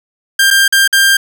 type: tone with dropouts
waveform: sawtooth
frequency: 1592 Hz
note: G6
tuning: 26 cents sharp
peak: -3 dBFS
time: 0.39-1.17 s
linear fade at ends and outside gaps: 5 ms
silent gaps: 0.505-0.509 / 0.68-0.724 / 0.877-0.927 s
effects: none